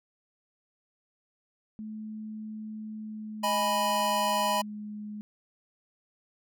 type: tone with pitch glide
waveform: sine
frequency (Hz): 216 to 210.1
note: A3 to G#3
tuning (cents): -32 to +20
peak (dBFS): -36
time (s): 1.79-5.21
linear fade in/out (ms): 0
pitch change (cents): -48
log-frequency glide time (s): 2.97-4.73
type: chord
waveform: square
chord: G# minor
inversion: second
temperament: equal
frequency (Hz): 622.3 / 830.6 / 987.8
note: D#5 / G#5 / B5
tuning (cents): 0 / 0 / 0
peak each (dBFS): -32 / -32 / -28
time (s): 3.43-4.62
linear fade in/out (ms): 10
effects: none